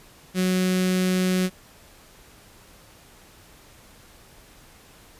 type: tone with notch filter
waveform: sawtooth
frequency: 184.4 Hz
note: F#3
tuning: 6 cents flat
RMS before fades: -22 dBFS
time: 0.34-1.5 s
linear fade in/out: 50 ms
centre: 880 Hz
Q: 0.73
effects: pink hiss -51 dBFS RMS until 5.19 s + resampled to 32000 Hz